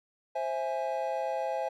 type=chord; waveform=triangle; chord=C augmented; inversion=none; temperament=equal with one note detuned; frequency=527.8 / 659.3 / 830.6 Hz; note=C5 / E5 / G#5; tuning=+15 / 0 / 0 cents; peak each=-32 dBFS; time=0.35-1.69 s; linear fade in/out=10 ms; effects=none